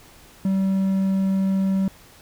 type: tone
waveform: triangle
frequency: 192.4 Hz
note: G3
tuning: 32 cents flat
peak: -16 dBFS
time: 0.45-1.88 s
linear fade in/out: 2 ms
effects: pink hiss -49 dBFS RMS until 2.21 s